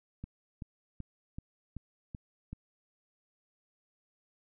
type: click train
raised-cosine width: 5 ms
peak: -28 dBFS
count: 7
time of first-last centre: 0.24-2.53 s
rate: 2.62 Hz
effects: none